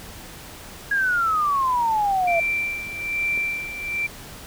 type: exponential sweep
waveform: sine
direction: down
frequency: 1661.2 to 659.3 Hz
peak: -18 dBFS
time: 0.91-2.4 s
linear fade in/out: 5 ms
type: tone with tremolo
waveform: sine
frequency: 2349 Hz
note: D7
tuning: in tune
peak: -20 dBFS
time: 2.27-4.07 s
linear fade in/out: 10 ms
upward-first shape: sine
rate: 1.2 Hz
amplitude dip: 70%
type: click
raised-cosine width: 2 ms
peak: -25 dBFS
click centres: 3.376 s
effects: pink hiss -40 dBFS RMS until 4.46 s